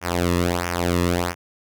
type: tone with flanger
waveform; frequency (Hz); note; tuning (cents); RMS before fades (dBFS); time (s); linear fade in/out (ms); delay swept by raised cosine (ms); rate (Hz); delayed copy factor
sawtooth; 87.5; F2; +4; -22; 0.01-1.35; 50; 0.24 to 1.34; 1.5; -0.8
effects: none